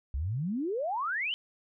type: exponential sweep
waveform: sine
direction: up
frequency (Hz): 61.74 to 3131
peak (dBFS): -29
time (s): 0.14-1.34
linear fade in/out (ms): 0
effects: none